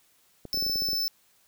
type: clicks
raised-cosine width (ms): 2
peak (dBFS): -26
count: 10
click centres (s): 0.453 / 0.544 / 0.574 / 0.625 / 0.665 / 0.697 / 0.758 / 0.821 / 0.887 / 0.932
type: tone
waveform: square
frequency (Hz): 5280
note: E8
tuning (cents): +2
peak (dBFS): -26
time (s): 0.53-1.08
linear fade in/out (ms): 0
effects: white hiss -64 dBFS RMS until 1.47 s